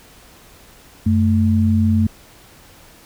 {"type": "tone pair together", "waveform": "sine", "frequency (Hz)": [92.5, 220], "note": ["F#2", "A3"], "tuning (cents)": [0, 0], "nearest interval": "octave + minor third", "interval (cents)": 1500, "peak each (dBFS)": -15, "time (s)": [1.06, 2.07], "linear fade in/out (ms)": 5, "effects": ["pink hiss -46 dBFS RMS until 3.05 s"]}